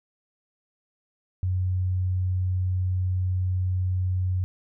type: tone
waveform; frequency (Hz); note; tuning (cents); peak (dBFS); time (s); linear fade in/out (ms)
sine; 92; F#2; -9; -22; 1.43-4.44; 0
effects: none